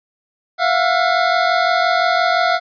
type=tone pair together; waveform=25% pulse; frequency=672 / 717.8 Hz; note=E5 / F5; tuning=+33 / +47 cents; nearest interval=minor second; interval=114 cents; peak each=-13 / -12 dBFS; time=0.58-2.6 s; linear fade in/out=50 ms; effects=resampled to 11025 Hz